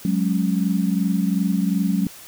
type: chord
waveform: sine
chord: F# suspended second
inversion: none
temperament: equal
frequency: 185 / 207.7 / 277.2 Hz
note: F#3 / G#3 / C#4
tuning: 0 / 0 / 0 cents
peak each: -20 / -22 / -26 dBFS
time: 0.05-2.07 s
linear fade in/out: 2 ms
effects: white hiss -42 dBFS RMS until 2.27 s